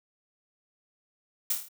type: noise with echo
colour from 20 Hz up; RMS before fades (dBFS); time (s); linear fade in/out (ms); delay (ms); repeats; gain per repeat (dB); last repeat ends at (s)
blue; -26; 1.5-1.53; 5; 26; 6; -4; 1.686
effects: none